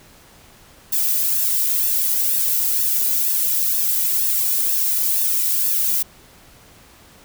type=noise with flanger; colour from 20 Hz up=violet; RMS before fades=-19 dBFS; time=0.92-6.03 s; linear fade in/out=10 ms; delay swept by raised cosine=1.1 to 2.08 ms; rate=2.1 Hz; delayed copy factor=+0.85; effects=pink hiss -48 dBFS RMS until 7.24 s